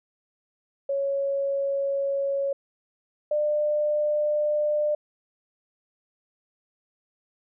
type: tone pair in turn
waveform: sine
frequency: 554.4 / 598.2 Hz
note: C#5 / D5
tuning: 0 / +32 cents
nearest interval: minor second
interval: 132 cents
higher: second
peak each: -23 / -21 dBFS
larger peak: second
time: 0.89-2.53 / 3.31-4.95 s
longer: neither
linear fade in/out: 5 ms
effects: none